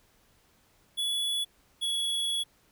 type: tone pair in turn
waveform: square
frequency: 3409 / 3370 Hz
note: G#7 / G#7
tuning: +45 / +25 cents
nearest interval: unison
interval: 20 cents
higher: first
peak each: -28 dBFS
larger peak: neither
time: 0.97-1.45 / 1.81-2.44 s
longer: second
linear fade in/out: 20 ms
effects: pink hiss -65 dBFS RMS until 2.71 s